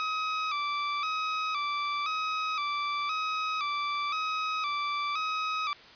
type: tone with vibrato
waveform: sawtooth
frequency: 1216 Hz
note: D#6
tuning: 40 cents flat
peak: -25 dBFS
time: 0-5.73 s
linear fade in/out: 0 ms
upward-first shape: square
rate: 0.97 Hz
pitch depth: 72 cents each way
effects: white hiss -51 dBFS RMS until 5.95 s + resampled to 11025 Hz